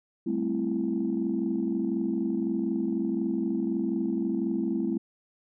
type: chord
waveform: sine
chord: A minor seventh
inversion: third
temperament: equal with one note detuned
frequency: 196 / 220 / 261.6 / 334 Hz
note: G3 / A3 / C4 / E4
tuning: 0 / 0 / 0 / +23 cents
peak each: -32 / -30 / -31 / -29 dBFS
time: 0.26-4.98 s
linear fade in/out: 10 ms
effects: tanh soft clip ceiling -17 dBFS